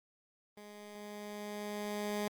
15% pulse tone with level ramp, 207.7 Hz, G#3, in tune, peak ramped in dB -43 to -27 dBFS, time 0.57-2.28 s, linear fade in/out 5 ms, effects Opus 32 kbps

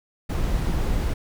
brown noise, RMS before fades -23 dBFS, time 0.29-1.14 s, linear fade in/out 10 ms, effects none

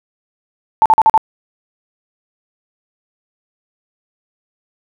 sine tone bursts, 880 Hz, A5, in tune, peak -5 dBFS, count 5, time 0.82-1.177 s, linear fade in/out 0 ms, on 37 ms, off 43 ms, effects none

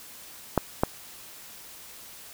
clicks, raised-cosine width 1 ms, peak -6 dBFS, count 2, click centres 0.577 / 0.835 s, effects white hiss -46 dBFS RMS until 2.33 s

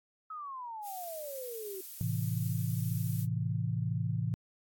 sine exponential sweep, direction down, 1296 to 370 Hz, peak -39 dBFS, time 0.3-1.81 s, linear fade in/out 5 ms
violet noise, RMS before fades -44 dBFS, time 0.82-3.27 s, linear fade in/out 50 ms
sine chord, A minor, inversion none, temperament just, 110 / 132 / 165 Hz, A2 / C3 / E3, 0 / +16 / +2 cents, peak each -33 / -35 / -35 dBFS, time 2.01-4.34 s, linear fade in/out 0 ms
effects AAC 64 kbps

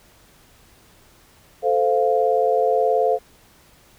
sine chord, F major, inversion first, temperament equal with one note detuned, 440 / 518.7 / 698.5 Hz, A4 / C5 / F5, 0 / -15 / 0 cents, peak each -20 dBFS, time 1.62-3.19 s, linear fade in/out 50 ms, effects pink hiss -53 dBFS RMS until 3.98 s

